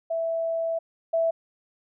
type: tone pair in turn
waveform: sine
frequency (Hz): 659.3 / 659.3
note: E5 / E5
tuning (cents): 0 / 0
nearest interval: unison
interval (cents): 0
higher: neither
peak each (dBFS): -24 / -20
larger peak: second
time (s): 0.1-0.79 / 1.13-1.31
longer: first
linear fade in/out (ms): 10
effects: none